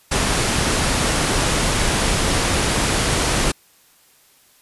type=low-pass noise; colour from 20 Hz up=pink; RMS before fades=-19 dBFS; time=0.11-3.52 s; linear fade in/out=10 ms; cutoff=11000 Hz; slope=96 dB/octave; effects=white hiss -54 dBFS RMS until 4.61 s + resampled to 32000 Hz